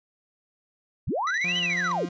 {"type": "linear two-way sweep", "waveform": "sine", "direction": "up then down", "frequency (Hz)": [44.98, 3079, 242.8], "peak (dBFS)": -24, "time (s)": [1.07, 2.06], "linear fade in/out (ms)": 10, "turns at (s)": 1.58}
{"type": "tone with tremolo", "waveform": "sawtooth", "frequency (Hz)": 1973, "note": "B6", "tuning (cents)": -2, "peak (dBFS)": -26, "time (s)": [1.27, 1.92], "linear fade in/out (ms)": 2, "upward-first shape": "square", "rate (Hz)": 14, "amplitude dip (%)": 70}
{"type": "tone with vibrato", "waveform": "40% pulse", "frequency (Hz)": 175.6, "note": "F3", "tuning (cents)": 10, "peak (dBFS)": -32, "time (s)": [1.44, 2.09], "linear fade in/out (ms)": 5, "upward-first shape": "sine", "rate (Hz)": 3.2, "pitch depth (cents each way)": 18}
{"effects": ["resampled to 16000 Hz"]}